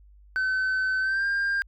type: tone with pitch glide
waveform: sine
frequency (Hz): 1524 to 1599.8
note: G6 to G6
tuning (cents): -49 to +35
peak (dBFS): -20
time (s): 0.36-1.62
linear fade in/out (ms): 0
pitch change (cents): +84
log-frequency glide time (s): 1-1.26
effects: tanh soft clip ceiling -22 dBFS + added 50 Hz sine -50 dBFS peak until 1.67 s